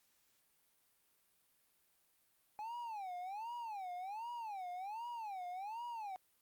triangle tone with vibrato, 827 Hz, G#5, 8 cents flat, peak -40 dBFS, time 2.59-6.16 s, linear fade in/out 0 ms, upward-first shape sine, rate 1.3 Hz, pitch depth 260 cents each way, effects white hiss -75 dBFS RMS until 6.41 s + Opus 48 kbps

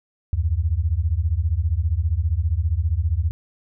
sine beating tone pair, 74.3 / 89.3 Hz, D2 / F2, +21 / +39 cents, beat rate 15 Hz, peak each -21 dBFS, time 0.33-3.31 s, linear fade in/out 0 ms, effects none

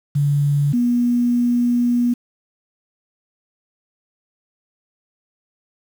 sine tone pair in turn, 143.7 / 241.7 Hz, D3 / B3, -37 / -37 cents, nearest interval major sixth, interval 900 cents, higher second, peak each -14 dBFS, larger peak neither, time 0.15-0.73 / 0.73-2.14 s, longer second, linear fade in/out 10 ms, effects 7-bit

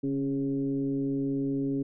sine tone with frequency modulation, 275.7 Hz, C#4, 9 cents flat, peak -26 dBFS, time 0.03-1.83 s, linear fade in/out 10 ms, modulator 135 Hz, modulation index 0.77, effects none

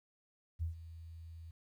sine tone with ADSR envelope, 82.41 Hz, E2, in tune, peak -32 dBFS, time 0.59-1.51 s, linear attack 33 ms, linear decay 120 ms, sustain -15 dB, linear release 6 ms, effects 12-bit

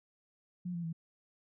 sine tone with pitch steps, 178.2 / 171.04 / 164.17 Hz, F3 / F3 / E3, +35 / -36 / -7 cents, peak -35 dBFS, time 0.65-0.929 s, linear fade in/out 10 ms, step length 93 ms, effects none

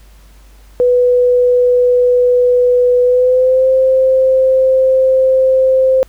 sine tone with pitch glide, 493.9 to 523.3 Hz, B4 to C5, 0 to 0 cents, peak -7 dBFS, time 0.8-6.03 s, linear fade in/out 0 ms, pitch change +100 cents, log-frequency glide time 3.03-3.68 s, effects added 50 Hz sine -39 dBFS peak until 6.08 s + pink hiss -49 dBFS RMS until 6.08 s

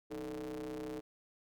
45% pulse ring-modulated tone, 65.41 Hz, C2, in tune, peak -37 dBFS, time 0.1-1.01 s, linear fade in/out 20 ms, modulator 375 Hz, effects none

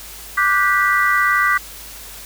sine chord, G major seventh, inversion second, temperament just, 1176 / 1470 / 1568 / 1960 Hz, D6 / F#6 / G6 / B6, +2 / -12 / 0 / -14 cents, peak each -17 / -21 / -21 / -17 dBFS, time 0.37-1.58 s, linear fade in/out 10 ms, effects added 50 Hz sine -42 dBFS peak until 2.25 s + white hiss -36 dBFS RMS until 2.25 s

